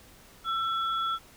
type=tone pair together; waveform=sine; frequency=1338 / 3374 Hz; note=E6 / G#7; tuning=+25 / +27 cents; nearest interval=octave + major third; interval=1602 cents; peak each=-27 / -35 dBFS; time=0.44-1.19 s; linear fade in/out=50 ms; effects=pink hiss -54 dBFS RMS until 1.36 s